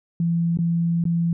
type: tone with dropouts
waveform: sine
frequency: 168.8 Hz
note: E3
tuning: 41 cents sharp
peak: -18 dBFS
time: 0.2-1.33 s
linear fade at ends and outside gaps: 2 ms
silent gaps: 0.573-0.588 / 1.04-1.053 s
effects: none